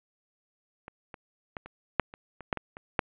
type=clicks; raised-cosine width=0.5 ms; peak=-26 / -27 / -21 / -29 / -6 / -28 / -27 / -11 / -19 / -26 / -8 dBFS; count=11; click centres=0.881 / 1.142 / 1.568 / 1.66 / 1.997 / 2.139 / 2.407 / 2.528 / 2.573 / 2.769 / 2.992 s; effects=resampled to 8000 Hz + 8-bit